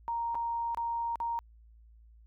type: tone with dropouts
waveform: sine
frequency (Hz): 932.3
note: A#5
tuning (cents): 0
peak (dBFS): -30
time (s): 0.08-1.39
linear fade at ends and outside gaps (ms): 0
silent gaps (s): 0.346-0.353 / 0.747-0.773 / 1.157-1.202
effects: added 56 Hz sine -54 dBFS peak until 2.26 s